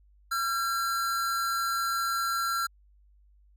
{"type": "tone pair together", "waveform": "square", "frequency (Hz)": [1362.5, 1617], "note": ["F6", "G#6"], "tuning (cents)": [-43, -47], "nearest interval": "minor third", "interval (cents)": 296, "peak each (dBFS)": [-28, -36], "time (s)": [0.31, 2.67], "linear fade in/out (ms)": 10, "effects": ["added 50 Hz sine -57 dBFS peak until 3.56 s"]}